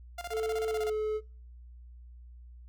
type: tone with tremolo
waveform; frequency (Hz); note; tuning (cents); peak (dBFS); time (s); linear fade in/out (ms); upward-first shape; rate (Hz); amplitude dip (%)
sawtooth; 698.5; F5; 0; -32; 0.18-0.9; 5; square; 16; 80
type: tone with pitch glide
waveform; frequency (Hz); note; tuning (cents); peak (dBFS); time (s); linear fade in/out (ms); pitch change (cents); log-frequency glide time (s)
triangle; 440 to 429.7; A4 to A4; 0 to -41; -27; 0.3-1.21; 50; -41; 0.69-0.85
effects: noise-tail reverb RT60 0.5 s tail -25 dB re dry + added 60 Hz sine -47 dBFS peak until 2.68 s